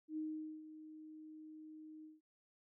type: tone with ADSR envelope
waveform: sine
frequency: 311.1 Hz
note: D#4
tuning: in tune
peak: -38 dBFS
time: 0.08-2.21 s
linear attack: 91 ms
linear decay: 450 ms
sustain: -13 dB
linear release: 170 ms
effects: none